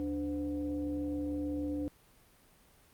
sine tone with frequency modulation, 293.7 Hz, D4, in tune, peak -32 dBFS, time 0-1.88 s, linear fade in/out 0 ms, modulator 218 Hz, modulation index 0.66, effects pink hiss -63 dBFS RMS until 2.93 s + Opus 32 kbps

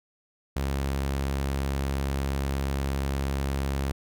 sawtooth tone, 68.5 Hz, C#2, 20 cents flat, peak -22 dBFS, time 0.56-3.92 s, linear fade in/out 5 ms, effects none

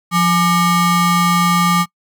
square ring-modulated tone, 510 Hz, C5, 44 cents flat, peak -9 dBFS, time 0.11-1.86 s, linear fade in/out 50 ms, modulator 686 Hz, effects noise-tail reverb RT60 0.1 s tail -26 dB re dry

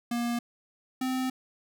square tone pair in turn, 237.5 / 258.3 Hz, A#3 / C4, +33 / -22 cents, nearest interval minor second, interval 145 cents, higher second, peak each -28 dBFS, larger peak neither, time 0.11-0.39 / 1.01-1.3 s, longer second, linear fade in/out 5 ms, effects none

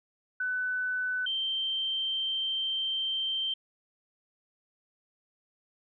sine tone pair in turn, 1500 / 3133 Hz, F#6 / G7, +23 / -2 cents, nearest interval octave + minor second, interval 1275 cents, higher second, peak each -28 dBFS, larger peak neither, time 0.4-1.26 / 1.26-3.54 s, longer second, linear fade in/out 5 ms, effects none

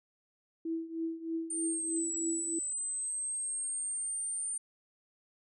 sine tone with tremolo, 327.6 Hz, E4, 11 cents flat, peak -30 dBFS, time 0.65-2.59 s, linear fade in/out 5 ms, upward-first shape triangle, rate 3.2 Hz, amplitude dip 85%
sine linear two-way sweep, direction down then up, 9010 to 7790 to 9010 Hz, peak -33 dBFS, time 1.5-4.58 s, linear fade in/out 5 ms, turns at 2.13 s
effects none

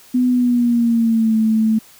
sine tone with pitch glide, 250 to 220.2 Hz, B3 to A3, +21 to +2 cents, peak -12 dBFS, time 0.14-1.79 s, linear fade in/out 10 ms, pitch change -219 cents, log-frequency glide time 0.29-1.36 s, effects white hiss -46 dBFS RMS until 1.99 s

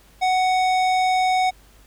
square tone with low-pass filter, 743 Hz, F#5, 7 cents sharp, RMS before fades -19 dBFS, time 0.21-1.51 s, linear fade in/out 20 ms, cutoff 5800 Hz, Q 0.63, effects added 50 Hz sine -51 dBFS peak until 1.86 s + pink hiss -54 dBFS RMS until 1.86 s

